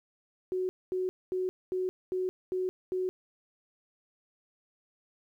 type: tone bursts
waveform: sine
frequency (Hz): 370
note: F#4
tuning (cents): 0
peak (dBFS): -28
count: 7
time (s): 0.52-3.09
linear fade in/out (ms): 0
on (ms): 170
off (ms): 230
effects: 11-bit